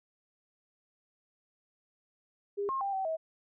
sine tone with pitch steps, 404 / 1070 / 792 / 767 / 642 Hz, G#4 / C6 / G5 / G5 / E5, -48 / +38 / +18 / -38 / -46 cents, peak -30 dBFS, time 2.57-3.17 s, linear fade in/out 20 ms, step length 120 ms, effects none

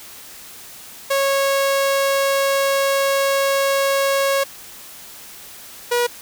sawtooth tone pair in turn, 550 / 482.3 Hz, C#5 / B4, -14 / -41 cents, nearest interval major second, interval 227 cents, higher first, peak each -12 dBFS, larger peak neither, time 1.1-4.44 / 5.91-6.07 s, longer first, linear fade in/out 10 ms, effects white hiss -39 dBFS RMS until 6.21 s

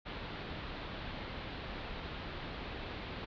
pink low-pass noise, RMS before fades -43 dBFS, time 0.05-3.26 s, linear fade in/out 20 ms, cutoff 4200 Hz, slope 48 dB/octave, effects none

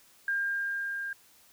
sine tone with level ramp, 1604 Hz, G6, 39 cents sharp, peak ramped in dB -26 to -33 dBFS, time 0.28-1.13 s, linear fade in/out 2 ms, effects white hiss -60 dBFS RMS until 1.52 s

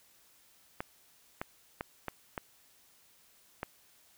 clicks, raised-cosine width 0.5 ms, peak -20 dBFS, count 6, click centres 0.805 / 1.415 / 1.809 / 2.083 / 2.378 / 3.631 s, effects white hiss -64 dBFS RMS until 4.17 s

